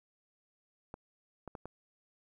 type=clicks; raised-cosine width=1 ms; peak=-29 dBFS; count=4; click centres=0.941 / 1.477 / 1.552 / 1.656 s; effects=11-bit